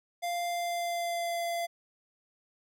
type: tone with pitch glide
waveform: square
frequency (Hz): 696 to 684.4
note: F5 to F5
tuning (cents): -6 to -35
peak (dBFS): -31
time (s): 0.22-1.67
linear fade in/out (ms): 20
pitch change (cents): -29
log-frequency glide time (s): 0.47-1.41
effects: none

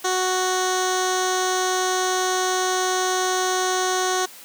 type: tone with low-pass filter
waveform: 15% pulse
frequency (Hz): 370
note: F#4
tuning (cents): 0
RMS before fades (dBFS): -22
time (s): 0.04-4.26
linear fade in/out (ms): 10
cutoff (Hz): 6800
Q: 2.9
effects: white hiss -43 dBFS RMS until 4.44 s + high-pass 200 Hz 12 dB/octave

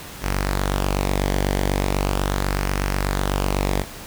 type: tone with flanger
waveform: sawtooth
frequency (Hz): 48.1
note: G1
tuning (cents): -32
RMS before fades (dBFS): -22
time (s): 0.21-3.85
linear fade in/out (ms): 50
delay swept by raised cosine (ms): 0.26 to 0.77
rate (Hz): 0.39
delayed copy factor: -0.5
effects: pink hiss -37 dBFS RMS until 4.06 s

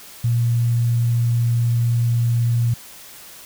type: tone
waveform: sine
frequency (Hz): 118.2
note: A#2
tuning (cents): +24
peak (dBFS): -15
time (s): 0.24-2.74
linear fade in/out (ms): 5
effects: white hiss -41 dBFS RMS until 3.45 s

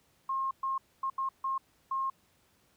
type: tone bursts at uneven times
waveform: sine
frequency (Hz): 1071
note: C6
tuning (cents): +40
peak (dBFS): -29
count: 6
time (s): 0.29-0.51 / 0.63-0.78 / 1.03-1.1 / 1.18-1.29 / 1.44-1.58 / 1.91-2.1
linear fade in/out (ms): 5
effects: pink hiss -68 dBFS RMS until 2.76 s + high-pass 60 Hz 12 dB/octave

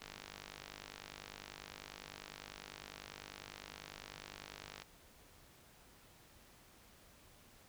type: click train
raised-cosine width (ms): 0.2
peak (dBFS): -29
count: 241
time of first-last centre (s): 0.02-4.82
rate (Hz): 50
effects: pink hiss -63 dBFS RMS until 7.68 s

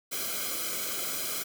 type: noise with comb filter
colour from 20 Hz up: white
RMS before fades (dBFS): -33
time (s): 0.11-1.44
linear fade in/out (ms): 20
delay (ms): 1.1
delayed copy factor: -0.95
effects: none

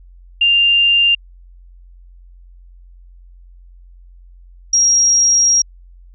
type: tone pair in turn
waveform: sine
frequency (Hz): 2794 / 5632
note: F7 / F8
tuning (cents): 0 / +14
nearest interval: octave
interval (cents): 1214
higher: second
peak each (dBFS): -9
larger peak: neither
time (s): 0.41-1.15 / 4.73-5.62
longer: second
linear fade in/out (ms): 5
effects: added 44 Hz sine -39 dBFS peak until 6.14 s

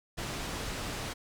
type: low-pass noise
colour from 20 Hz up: pink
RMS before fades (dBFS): -37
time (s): 0.17-1.14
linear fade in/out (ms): 20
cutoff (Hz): 8200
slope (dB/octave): 12
effects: none

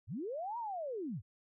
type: linear two-way sweep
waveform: sine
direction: up then down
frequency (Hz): 74.1 to 971 to 74.1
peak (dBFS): -37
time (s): 0.07-1.22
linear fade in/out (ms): 50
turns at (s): 0.58
effects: none

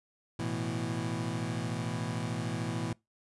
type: chord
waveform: 25% pulse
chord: A suspended second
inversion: none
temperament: equal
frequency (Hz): 110 / 123.47 / 164.81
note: A2 / B2 / E3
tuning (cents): 0 / 0 / 0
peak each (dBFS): -33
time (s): 0.39-2.93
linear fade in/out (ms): 5
effects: noise-tail reverb RT60 0.2 s tail -24 dB re dry + resampled to 24000 Hz

